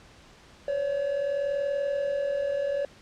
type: tone pair together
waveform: triangle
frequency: 526.4 / 567 Hz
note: C5 / C#5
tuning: +10 / +39 cents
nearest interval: minor second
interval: 129 cents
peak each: -32 / -24 dBFS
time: 0.68-2.85 s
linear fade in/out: 2 ms
effects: pink hiss -53 dBFS RMS until 3.01 s + low-pass 6000 Hz 12 dB/octave